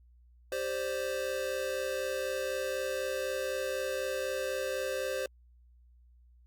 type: chord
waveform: square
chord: G suspended fourth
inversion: none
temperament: equal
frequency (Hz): 392 / 523.3 / 587.3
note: G4 / C5 / D5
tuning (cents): 0 / 0 / 0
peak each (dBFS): -40 / -34 / -40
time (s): 0.52-5.26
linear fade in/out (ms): 2
effects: added 60 Hz sine -57 dBFS peak until 6.46 s + Opus 48 kbps